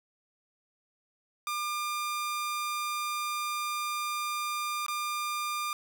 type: tone with dropouts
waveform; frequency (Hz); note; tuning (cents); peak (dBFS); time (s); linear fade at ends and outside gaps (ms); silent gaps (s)
sawtooth; 1200; D6; +37; -27; 1.47-5.73; 1; 4.864-4.882
effects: none